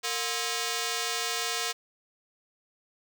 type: ring-modulated tone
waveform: 5% pulse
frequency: 587.3 Hz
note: D5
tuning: in tune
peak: -14 dBFS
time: 0.03-1.73 s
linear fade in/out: 20 ms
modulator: 127 Hz
effects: none